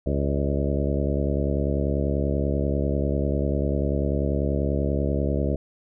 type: harmonic tone with a mistuned harmonic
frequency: 70.2 Hz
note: C#2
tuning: 22 cents sharp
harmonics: 1 / 2 / 3 / 4 / 5 / 6 / 7 / 8 / 9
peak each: -25 / -28 / -30 / -31 / -32 / -33 / -33 / -34 / -35 dBFS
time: 0.06-5.56 s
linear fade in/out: 5 ms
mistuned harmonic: 8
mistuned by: +42 cents
effects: none